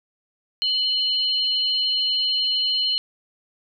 sine tone pair together, 2981 / 4197 Hz, F#7 / C8, +12 / +5 cents, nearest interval tritone, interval 593 cents, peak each -22 dBFS, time 0.62-2.98 s, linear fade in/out 0 ms, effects none

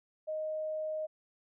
sine tone, 622.3 Hz, D#5, in tune, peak -33 dBFS, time 0.27-1.07 s, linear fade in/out 20 ms, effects none

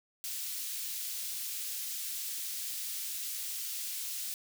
white high-pass noise, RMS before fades -38 dBFS, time 0.24-4.34 s, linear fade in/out 0 ms, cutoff 3200 Hz, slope 12 dB/octave, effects none

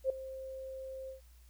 sine tone with ADSR envelope, 528 Hz, C5, 16 cents sharp, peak -25 dBFS, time 0.04-1.21 s, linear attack 59 ms, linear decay 4 ms, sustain -16 dB, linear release 120 ms, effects added 60 Hz sine -56 dBFS peak until 1.49 s + white hiss -68 dBFS RMS until 1.49 s

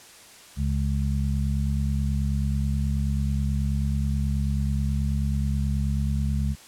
harmonic tone, 69.3 Hz, C#2, in tune, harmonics 1 / 2 / 3, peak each -24 / -27 / -30 dBFS, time 0.56-6.56 s, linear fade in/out 50 ms, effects white hiss -48 dBFS RMS until 6.67 s + low-pass 10000 Hz 12 dB/octave

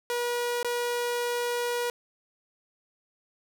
sawtooth tone with dropouts, 481.9 Hz, B4, 43 cents flat, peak -23 dBFS, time 0.1-1.9 s, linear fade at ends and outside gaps 1 ms, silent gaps 0.629-0.646 s, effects none

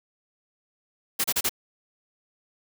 white noise bursts, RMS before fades -24 dBFS, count 4, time 1.19-1.494 s, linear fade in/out 10 ms, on 52 ms, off 32 ms, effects none

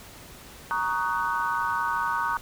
sine chord, D# minor seventh, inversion second, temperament just, 933.4 / 1120.1 / 1244.5 / 1493.4 Hz, A#5 / C#6 / D#6 / F#6, +2 / +18 / 0 / +16 cents, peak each -28 / -30 / -31 / -30 dBFS, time 0.71-2.37 s, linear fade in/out 0 ms, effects pink hiss -46 dBFS RMS until 2.41 s

